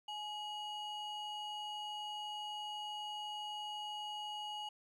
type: ring-modulated tone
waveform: triangle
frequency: 1873 Hz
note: A#6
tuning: 8 cents sharp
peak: -36 dBFS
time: 0.08-4.69 s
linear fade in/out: 5 ms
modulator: 1030 Hz
effects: none